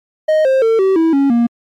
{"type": "tone with pitch steps", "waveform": "triangle", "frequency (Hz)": [622.3, 529.4, 450.3, 383.1, 325.9, 277.2, 235.8], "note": ["D#5", "C5", "A4", "G4", "E4", "C#4", "A#3"], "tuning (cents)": [0, 20, 40, -40, -20, 0, 20], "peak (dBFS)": -7, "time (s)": [0.28, 1.47], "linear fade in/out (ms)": 10, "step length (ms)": 170, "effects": ["MP3 64 kbps"]}